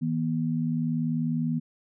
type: tone pair together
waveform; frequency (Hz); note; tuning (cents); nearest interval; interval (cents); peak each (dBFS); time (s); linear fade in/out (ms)
sine; 160.2 / 240.4; E3 / B3; -49 / -46; perfect fifth; 703; -27; 0.01-1.6; 20
effects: none